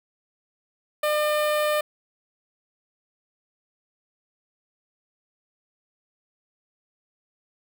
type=tone with notch filter; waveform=sawtooth; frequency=602 Hz; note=D5; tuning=43 cents sharp; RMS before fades=-23 dBFS; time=1.03-1.81 s; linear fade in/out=5 ms; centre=6000 Hz; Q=1.1; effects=none